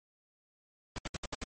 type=noise bursts; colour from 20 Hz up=pink; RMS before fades=-37 dBFS; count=6; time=0.96-1.439 s; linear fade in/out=2 ms; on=24 ms; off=67 ms; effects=MP3 32 kbps